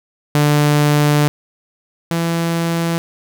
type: tone pair in turn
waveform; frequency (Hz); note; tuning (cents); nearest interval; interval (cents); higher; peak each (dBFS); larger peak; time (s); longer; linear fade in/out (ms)
sawtooth; 147.7 / 167.42; D3 / E3; +10 / +27; major second; 217; second; -7 / -12; first; 0.35-1.28 / 2.11-2.98; first; 0
effects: none